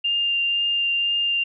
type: tone with vibrato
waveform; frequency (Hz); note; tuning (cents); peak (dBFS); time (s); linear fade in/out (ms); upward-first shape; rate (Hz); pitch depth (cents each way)
sine; 2798; F7; +3; -19; 0.04-1.44; 10; triangle; 2; 10
effects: none